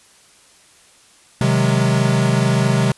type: chord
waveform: square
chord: Ab dominant seventh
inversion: first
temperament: equal with one note detuned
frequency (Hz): 130.81 / 155.56 / 185 / 206.6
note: C3 / Eb3 / Gb3 / Ab3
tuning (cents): 0 / 0 / 0 / -9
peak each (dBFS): -17 / -22 / -22 / -22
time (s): 1.41-2.92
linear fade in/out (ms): 2
effects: white hiss -50 dBFS RMS until 2.97 s + resampled to 24000 Hz